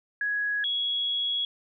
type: tone pair in turn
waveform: sine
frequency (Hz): 1669 / 3338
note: G#6 / G#7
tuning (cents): +8 / +8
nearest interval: octave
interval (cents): 1200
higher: second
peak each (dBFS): -25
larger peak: neither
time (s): 0.21-0.64 / 0.64-1.45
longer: second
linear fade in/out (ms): 2
effects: none